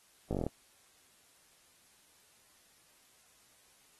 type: slowing click train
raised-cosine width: 2 ms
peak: -20 dBFS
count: 8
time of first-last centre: 0.31-0.466 s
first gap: 18 ms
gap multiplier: 1.07
effects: white hiss -65 dBFS RMS until 3.99 s + AAC 32 kbps